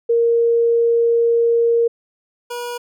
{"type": "tone pair in turn", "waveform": ["sine", "25% pulse"], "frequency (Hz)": [466.2, 482.4], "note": ["A#4", "B4"], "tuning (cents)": [0, -41], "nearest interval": "minor second", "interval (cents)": 59, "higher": "second", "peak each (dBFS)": [-12, -21], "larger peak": "first", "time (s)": [[0.09, 1.88], [2.5, 2.78]], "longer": "first", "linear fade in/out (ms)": 10, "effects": []}